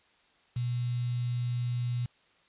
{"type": "tone with quantisation", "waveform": "sine", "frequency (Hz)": 121.6, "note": "B2", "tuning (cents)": -26, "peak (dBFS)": -28, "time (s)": [0.56, 2.06], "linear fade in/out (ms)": 5, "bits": 8, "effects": ["white hiss -65 dBFS RMS until 2.48 s", "resampled to 8000 Hz"]}